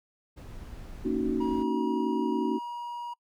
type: noise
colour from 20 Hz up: brown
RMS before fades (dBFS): -42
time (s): 0.36-1.64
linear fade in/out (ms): 20
type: chord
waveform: sine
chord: D# minor seventh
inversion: second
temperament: just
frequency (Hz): 233.3 / 280 / 311.1 / 373.4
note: A#3 / C#4 / D#4 / F#4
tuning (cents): +2 / +18 / 0 / +16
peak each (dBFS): -31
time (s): 1.04-2.59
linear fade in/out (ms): 20
type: tone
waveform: triangle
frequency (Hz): 956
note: A#5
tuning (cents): +43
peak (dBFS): -32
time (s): 1.4-3.14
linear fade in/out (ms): 10
effects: noise-tail reverb RT60 0.1 s tail -26 dB re dry